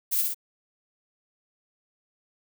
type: noise with echo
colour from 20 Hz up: violet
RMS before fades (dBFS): -25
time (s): 0.11-0.23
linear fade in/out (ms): 20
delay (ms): 58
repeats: 2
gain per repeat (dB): -3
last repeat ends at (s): 0.346
effects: none